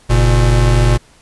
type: tone pair together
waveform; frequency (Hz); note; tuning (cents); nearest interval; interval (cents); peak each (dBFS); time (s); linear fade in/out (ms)
square; 46.57 / 119.4; F#1 / A#2; +12 / +42; octave + major third; 1630; -12; 0.09-0.98; 20
effects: pink hiss -48 dBFS RMS until 1.21 s + resampled to 24000 Hz